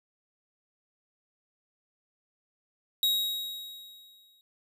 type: tone with exponential decay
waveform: 45% pulse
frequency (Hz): 3801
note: A#7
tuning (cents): +33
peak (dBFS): -22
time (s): 3.03-4.41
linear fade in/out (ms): 1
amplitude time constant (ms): 300
effects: none